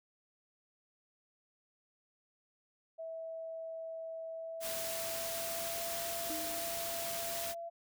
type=tone with pitch glide; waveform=sine; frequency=652 to 676.6 Hz; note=E5 to E5; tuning=-19 to +45 cents; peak=-40 dBFS; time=2.98-7.7 s; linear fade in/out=20 ms; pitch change=+64 cents; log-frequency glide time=4.31-5.97 s
type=noise; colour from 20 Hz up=white; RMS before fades=-40 dBFS; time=4.6-7.55 s; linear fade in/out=50 ms
type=tone with exponential decay; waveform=sine; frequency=313.9 Hz; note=D#4; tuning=15 cents sharp; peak=-40 dBFS; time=6.3-7.18 s; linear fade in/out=0 ms; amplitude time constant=190 ms
effects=none